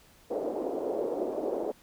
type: band-pass noise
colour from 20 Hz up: pink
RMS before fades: -32 dBFS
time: 0.3-1.72 s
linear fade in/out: 10 ms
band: 350 to 590 Hz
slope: 24 dB/octave
effects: pink hiss -59 dBFS RMS until 1.82 s